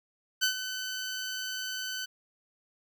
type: tone with ADSR envelope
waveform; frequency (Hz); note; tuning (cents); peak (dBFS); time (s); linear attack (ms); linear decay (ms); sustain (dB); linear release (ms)
15% pulse; 1515; F#6; +40; -16; 0.41-2.06; 24; 100; -11; 15
effects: none